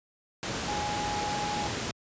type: tone in noise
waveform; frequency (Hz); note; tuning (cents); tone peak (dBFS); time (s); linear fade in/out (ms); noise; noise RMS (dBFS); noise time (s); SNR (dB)
sine; 830.6; G#5; 0; -31; 0.68-1.67; 0; pink; -32; 0.43-1.91; -2
effects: high-pass 80 Hz 12 dB/octave + resampled to 16000 Hz